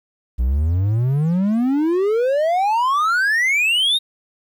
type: exponential sweep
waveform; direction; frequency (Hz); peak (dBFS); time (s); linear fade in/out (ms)
triangle; up; 57.9 to 3789; -13; 0.38-3.99; 20
effects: 9-bit